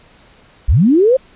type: linear sweep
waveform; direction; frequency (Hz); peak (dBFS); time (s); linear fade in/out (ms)
sine; up; 38.89 to 545; -7; 0.68-1.17; 10
effects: pink hiss -47 dBFS RMS until 1.35 s + resampled to 8000 Hz